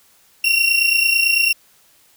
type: tone pair together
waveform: 35% pulse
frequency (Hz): 2727 / 2756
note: F7 / F7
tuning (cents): -42 / -24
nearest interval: unison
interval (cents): 18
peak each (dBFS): -15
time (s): 0.44-1.53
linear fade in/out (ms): 5
effects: white hiss -54 dBFS RMS until 2.16 s